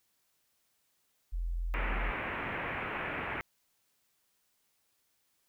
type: tone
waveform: sine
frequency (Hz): 42.51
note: F1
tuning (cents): -46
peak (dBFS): -31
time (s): 1.32-2.12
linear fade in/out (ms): 20
type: low-pass noise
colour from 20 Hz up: white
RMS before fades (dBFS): -37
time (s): 1.74-3.41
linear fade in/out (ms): 0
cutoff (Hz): 2500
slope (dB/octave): 48
effects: white hiss -75 dBFS RMS until 5.48 s